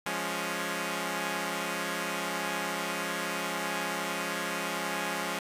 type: chord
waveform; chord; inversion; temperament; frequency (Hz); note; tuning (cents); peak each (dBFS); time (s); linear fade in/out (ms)
5% pulse; Db major; first; equal; 174.61 / 207.7 / 277.2; F3 / Ab3 / Db4; 0 / 0 / 0; -24; 0.06-5.39; 2
effects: resampled to 32000 Hz